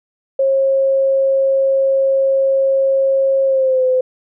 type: tone with pitch glide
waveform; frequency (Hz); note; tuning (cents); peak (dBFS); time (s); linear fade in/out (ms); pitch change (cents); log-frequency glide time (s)
sine; 540 to 512.6; C#5 to C5; -45 to -36; -11; 0.39-4.01; 5; -91; 3.45-3.84
effects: none